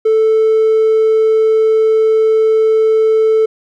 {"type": "tone", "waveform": "triangle", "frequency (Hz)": 440, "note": "A4", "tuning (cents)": 0, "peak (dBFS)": -5, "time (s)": [0.05, 3.46], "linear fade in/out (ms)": 10, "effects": ["tanh soft clip ceiling -3 dBFS"]}